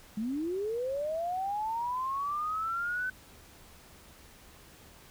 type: linear sweep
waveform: sine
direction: up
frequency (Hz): 203.3 to 1523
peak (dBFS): -30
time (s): 0.17-3.1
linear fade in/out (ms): 5
effects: added 74 Hz sine -64 dBFS peak until 5.1 s + pink hiss -55 dBFS RMS until 5.1 s